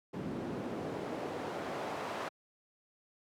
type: noise with band-pass filter sweep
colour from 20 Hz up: pink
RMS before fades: -39 dBFS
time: 0.13-2.29 s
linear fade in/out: 10 ms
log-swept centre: 230 to 860 Hz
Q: 0.9
effects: high-pass 100 Hz 12 dB/octave